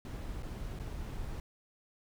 brown noise with dropouts, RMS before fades -40 dBFS, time 0.05-1.4 s, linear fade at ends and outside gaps 1 ms, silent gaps 0.424-0.43 / 0.79-0.797 s, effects none

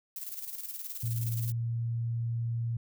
violet noise with tremolo, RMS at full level -38 dBFS, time 0.16-1.52 s, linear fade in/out 2 ms, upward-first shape square, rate 19 Hz, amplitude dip 55%
sine tone with pitch glide, 115.4 to 116.47 Hz, A#2 to A#2, -17 to -1 cents, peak -29 dBFS, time 1.03-2.77 s, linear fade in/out 5 ms, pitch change +16 cents, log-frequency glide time 1.3-1.57 s
effects none

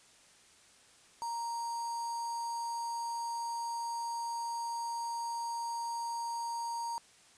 square tone with notch filter, 932.3 Hz, A#5, in tune, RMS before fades -37 dBFS, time 1.22-6.98 s, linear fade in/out 0 ms, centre 2800 Hz, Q 1.5, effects white hiss -61 dBFS RMS until 7.37 s + resampled to 22050 Hz

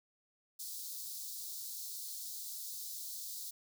white high-pass noise, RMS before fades -44 dBFS, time 0.59-3.51 s, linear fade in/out 10 ms, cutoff 3900 Hz, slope 48 dB/octave, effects none

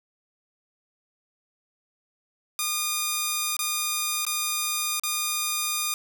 5% pulse tone with dropouts, 1218 Hz, D#6, 37 cents flat, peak -13 dBFS, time 2.59-5.94 s, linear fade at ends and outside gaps 1 ms, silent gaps 3.567-3.591 / 4.251-4.266 / 4.997-5.035 s, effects none

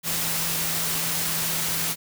sine tone in noise, 164.81 Hz, E3, in tune, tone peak -36 dBFS, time 0.03-1.96 s, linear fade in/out 50 ms, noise white, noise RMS -26 dBFS, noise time 0.03-1.96 s, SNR -13 dB, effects none

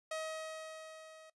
sawtooth tone with level ramp, 634 Hz, D#5, 32 cents sharp, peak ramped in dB -33 to -51 dBFS, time 0.11-1.3 s, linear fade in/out 5 ms, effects noise-tail reverb RT60 0.1 s tail -19 dB re dry + resampled to 24000 Hz

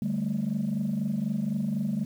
sine chord, D suspended fourth, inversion none, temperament equal, 146.83 / 196 / 220 Hz, D3 / G3 / A3, 0 / 0 / 0 cents, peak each -32 / -28 / -28 dBFS, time 0.02-2.05 s, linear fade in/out 2 ms, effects tanh soft clip ceiling -21 dBFS + 9-bit

